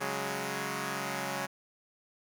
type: chord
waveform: 5% pulse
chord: C# suspended fourth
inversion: none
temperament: equal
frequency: 138.59 / 185 / 207.7 Hz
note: C#3 / F#3 / G#3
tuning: 0 / 0 / 0 cents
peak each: -26 dBFS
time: 0-1.47 s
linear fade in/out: 20 ms
effects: none